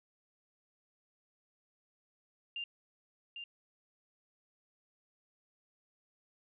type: tone with echo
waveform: sine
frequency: 2794 Hz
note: F7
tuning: in tune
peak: -37 dBFS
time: 2.56-2.64 s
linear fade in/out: 2 ms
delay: 800 ms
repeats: 1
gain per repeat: -5 dB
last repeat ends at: 3.44 s
effects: none